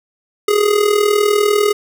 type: tone with amplitude modulation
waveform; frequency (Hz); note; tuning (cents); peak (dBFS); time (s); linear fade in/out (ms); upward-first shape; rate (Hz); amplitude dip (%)
square; 415.3; G#4; 0; -9; 0.48-1.73; 5; sine; 40; 70
effects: none